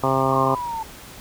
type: harmonic tone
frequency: 133.4 Hz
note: C3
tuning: 34 cents sharp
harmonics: 1 / 2 / 3 / 4 / 5 / 6 / 7 / 8 / 9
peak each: -26 / -26 / -26 / -26 / -26 / -26 / -26 / -26 / -26 dBFS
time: 0.03-0.55 s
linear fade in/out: 5 ms
type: linear sweep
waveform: sine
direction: down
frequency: 1108.7 to 880 Hz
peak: -25 dBFS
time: 0.31-0.83 s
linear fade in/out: 5 ms
effects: pink hiss -41 dBFS RMS until 1.2 s